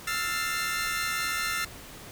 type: chord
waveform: sawtooth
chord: F major seventh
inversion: third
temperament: equal with one note detuned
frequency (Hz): 1318.5 / 1396.9 / 1778.4 / 2093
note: E6 / F6 / A6 / C7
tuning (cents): 0 / 0 / +18 / 0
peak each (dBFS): -30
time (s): 0.07-1.65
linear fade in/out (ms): 5
effects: pink hiss -45 dBFS RMS until 2.11 s